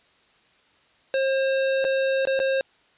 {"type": "tone with dropouts", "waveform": "square", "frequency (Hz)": 535, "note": "C5", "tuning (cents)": 38, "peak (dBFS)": -21, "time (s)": [1.14, 2.61], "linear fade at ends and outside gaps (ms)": 1, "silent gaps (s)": [[1.843, 1.849], [2.253, 2.272], [2.392, 2.4]], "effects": ["white hiss -60 dBFS RMS until 2.97 s", "resampled to 8000 Hz"]}